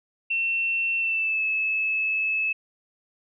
sine tone with pitch glide, 2700 to 2601 Hz, E7 to E7, +41 to -24 cents, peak -22 dBFS, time 0.3-2.53 s, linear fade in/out 10 ms, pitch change -65 cents, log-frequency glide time 0.99-1.43 s, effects none

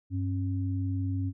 sine tone pair together, 97.36 / 271.5 Hz, G2 / C#4, -11 / -36 cents, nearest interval octave + tritone, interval 1775 cents, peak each -28 / -34 dBFS, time 0.1-1.33 s, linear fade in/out 50 ms, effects none

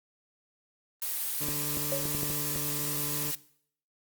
blue noise, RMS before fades -32 dBFS, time 1.02-3.35 s, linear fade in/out 0 ms
20% pulse tone, 146.83 Hz, D3, in tune, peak -31 dBFS, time 1.4-3.32 s, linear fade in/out 20 ms
clicks, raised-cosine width 2 ms, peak -23 dBFS, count 7, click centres 1.486 / 1.772 / 2.055 / 2.149 / 2.232 / 2.301 / 2.56 s
sine tone with exponential decay, 554.4 Hz, C#5, in tune, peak -26 dBFS, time 1.92-2.15 s, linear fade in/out 1 ms, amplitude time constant 49 ms
effects noise-tail reverb RT60 0.6 s tail -19 dB re dry + Opus 32 kbps

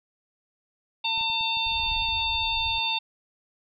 harmonic tone, 901 Hz, A5, 41 cents sharp, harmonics 1 / 3 / 4 / 5, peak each -30 / -29 / -27 / -36 dBFS, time 1.04-2.99 s, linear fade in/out 10 ms
clicks, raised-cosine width 5 ms, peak -36 dBFS, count 12, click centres 1.177 / 1.211 / 1.3 / 1.41 / 1.571 / 1.719 / 1.799 / 1.864 / 1.918 / 1.964 / 2.021 / 2.088 s
pink low-pass noise, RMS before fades -39 dBFS, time 1.66-2.79 s, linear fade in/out 5 ms, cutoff 100 Hz, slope 48 dB/octave
effects none

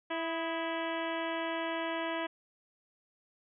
harmonic tone with a mistuned harmonic, 329.6 Hz, E4, in tune, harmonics 1 / 2 / 3 / 4 / 5 / 6 / 7 / 8 / 9 / 10, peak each -38 / -37 / -39 / -46 / -42 / -44 / -47 / -48 / -47 / -49 dBFS, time 0.1-2.27 s, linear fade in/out 10 ms, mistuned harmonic 4, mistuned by -65 cents, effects none

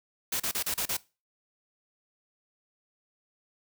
white noise bursts, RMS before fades -30 dBFS, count 6, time 0.32-0.969 s, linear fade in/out 5 ms, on 79 ms, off 35 ms, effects noise-tail reverb RT60 0.3 s tail -21 dB re dry

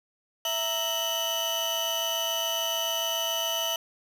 35% pulse tone cluster, 658 / 930 / 2967 / 3074 Hz, E5 / A#5 / F#7 / G7, -3 / -4 / +4 / -35 cents, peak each -31 / -35 / -27 / -34 dBFS, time 0.45-3.76 s, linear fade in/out 2 ms, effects none

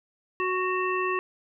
harmonic tone with a mistuned harmonic, 369.3 Hz, F#4, 3 cents flat, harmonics 1 / 3 / 5 / 7, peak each -28 / -28 / -33 / -33 dBFS, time 0.4-1.19 s, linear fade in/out 0 ms, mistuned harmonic 7, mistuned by +55 cents, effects none

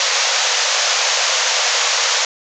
white band-pass noise, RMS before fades -17 dBFS, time 0-2.25 s, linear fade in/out 2 ms, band 470 to 7000 Hz, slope 96 dB/octave, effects none

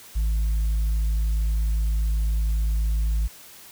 sine tone, 53.8 Hz, A1, 38 cents flat, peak -17 dBFS, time 0.15-3.28 s, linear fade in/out 20 ms, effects tanh soft clip ceiling -19 dBFS + white hiss -46 dBFS RMS until 3.71 s

